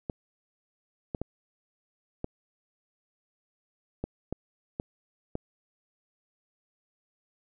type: clicks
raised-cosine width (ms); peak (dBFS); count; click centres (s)
2; -18; 8; 0.098 / 1.148 / 1.216 / 2.244 / 4.04 / 4.326 / 4.799 / 5.354
effects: none